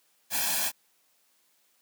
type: noise with comb filter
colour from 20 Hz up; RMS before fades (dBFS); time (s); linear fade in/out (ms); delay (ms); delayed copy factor
white; -28; 0.3-0.72; 50; 1.2; +0.9
effects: white hiss -68 dBFS RMS until 1.81 s + high-pass 200 Hz 12 dB/octave